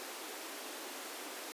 pink high-pass noise, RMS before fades -45 dBFS, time 0-1.52 s, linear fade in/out 0 ms, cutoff 270 Hz, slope 48 dB/octave, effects resampled to 32000 Hz

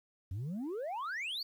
sine exponential sweep, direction up, 85.7 to 4699 Hz, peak -33 dBFS, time 0.31-1.43 s, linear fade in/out 5 ms, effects tanh soft clip ceiling -35 dBFS + 11-bit

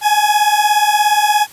40% pulse beating tone pair, 830.6 / 847.6 Hz, G#5 / G#5, 0 / +35 cents, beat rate 17 Hz, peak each -13 dBFS, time 0.01-1.47 s, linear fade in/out 50 ms, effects white hiss -40 dBFS RMS until 1.52 s + resampled to 32000 Hz

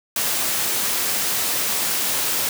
white high-pass noise, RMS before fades -22 dBFS, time 0.16-2.49 s, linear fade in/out 2 ms, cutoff 130 Hz, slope 12 dB/octave, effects none

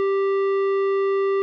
sine tone with tanh clipping, 392.2 Hz, G4, 1 cent sharp, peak -20 dBFS, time 0-1.42 s, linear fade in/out 0 ms, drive 12 dB, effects none

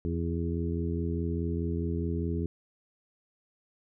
harmonic tone with a mistuned harmonic, 84.8 Hz, E2, 50 cents sharp, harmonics 1 / 2 / 3 / 4 / 5, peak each -31 / -34 / -36 / -37 / -38 dBFS, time 0.05-2.46 s, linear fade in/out 0 ms, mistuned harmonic 5, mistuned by -24 cents, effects none

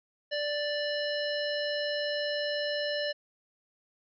harmonic tone, 587.3 Hz, D5, in tune, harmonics 1 / 3 / 5 / 7 / 9, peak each -31 / -36 / -38 / -39 / -41 dBFS, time 0.31-3.13 s, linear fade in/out 20 ms, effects none

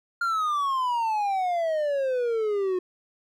triangle exponential sweep, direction down, 1409 to 360.2 Hz, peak -21 dBFS, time 0.21-2.79 s, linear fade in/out 5 ms, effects none

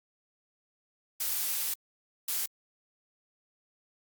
blue noise bursts at uneven times, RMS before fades -31 dBFS, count 2, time 1.2-1.74 / 2.28-2.46 s, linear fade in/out 5 ms, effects Opus 48 kbps

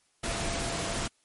sine tone in noise, 677 Hz, E5, 46 cents sharp, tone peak -39 dBFS, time 0.23-1.08 s, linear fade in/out 10 ms, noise pink, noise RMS -32 dBFS, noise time 0.23-1.08 s, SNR -10 dB, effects white hiss -69 dBFS RMS until 1.24 s + MP3 48 kbps

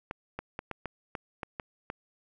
clicks, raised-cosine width 0.5 ms, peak -20 dBFS, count 9, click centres 0.111 / 0.39 / 0.591 / 0.713 / 0.857 / 1.152 / 1.432 / 1.598 / 1.901 s, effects none

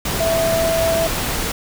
sine tone in noise, 659.3 Hz, E5, in tune, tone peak -16 dBFS, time 0.2-1.07 s, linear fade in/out 5 ms, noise pink, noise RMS -22 dBFS, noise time 0.05-1.52 s, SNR +3 dB, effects none

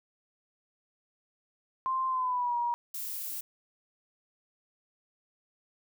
sine tone with pitch glide, 1046.5 to 954.1 Hz, C6 to A#5, 0 to +40 cents, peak -27 dBFS, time 1.86-2.74 s, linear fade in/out 0 ms, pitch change -160 cents, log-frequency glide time 2.08-2.56 s
violet noise, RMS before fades -37 dBFS, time 2.94-3.41 s, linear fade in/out 5 ms
effects none

